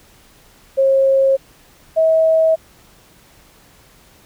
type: tone pair in turn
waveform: sine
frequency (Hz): 539 / 643.4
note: C#5 / E5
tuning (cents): -49 / -42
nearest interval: minor third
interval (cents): 307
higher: second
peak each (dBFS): -10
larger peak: neither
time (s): 0.77-1.37 / 1.96-2.56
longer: neither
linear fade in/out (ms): 20
effects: pink hiss -49 dBFS RMS until 4.25 s